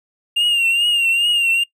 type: tone with vibrato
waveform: triangle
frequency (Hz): 2794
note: F7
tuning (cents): 0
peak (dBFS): -12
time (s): 0.36-1.64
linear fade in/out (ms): 10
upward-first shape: triangle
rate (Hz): 2.4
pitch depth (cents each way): 68
effects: noise-tail reverb RT60 0.1 s tail -22 dB re dry